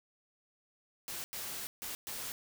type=noise bursts at uneven times; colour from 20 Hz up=white; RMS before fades=-41 dBFS; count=4; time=1.08-1.24 / 1.33-1.67 / 1.82-1.95 / 2.07-2.32 s; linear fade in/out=0 ms; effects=none